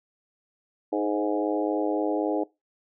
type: harmonic tone with a mistuned harmonic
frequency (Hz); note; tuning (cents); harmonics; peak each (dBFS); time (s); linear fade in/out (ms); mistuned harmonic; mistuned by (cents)
103.83; G#2; 0; 3 / 4 / 5 / 6 / 7 / 8; -27 / -29 / -31 / -33 / -34 / -35; 0.92-2.44; 10; 4; +22
effects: noise-tail reverb RT60 0.2 s tail -20 dB re dry